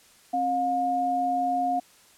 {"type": "tone pair together", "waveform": "sine", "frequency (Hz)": [267.8, 715], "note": ["C4", "F5"], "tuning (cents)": [40, 41], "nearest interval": "octave + perfect fourth", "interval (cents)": 1701, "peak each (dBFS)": [-31, -23], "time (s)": [0.33, 1.8], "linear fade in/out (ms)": 10, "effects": ["white hiss -56 dBFS RMS until 2.17 s", "low-pass 11000 Hz 12 dB/octave"]}